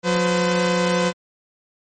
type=tone pair together; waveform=sawtooth; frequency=179.61 / 508 Hz; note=F3 / B4; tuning=+49 / +49 cents; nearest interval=octave + tritone; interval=1800 cents; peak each=-16 dBFS; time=0.03-1.13 s; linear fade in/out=50 ms; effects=MP3 32 kbps